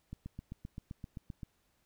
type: click train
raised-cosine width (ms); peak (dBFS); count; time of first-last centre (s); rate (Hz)
5; -30; 11; 0.13-1.432; 7.68
effects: pink hiss -75 dBFS RMS until 1.85 s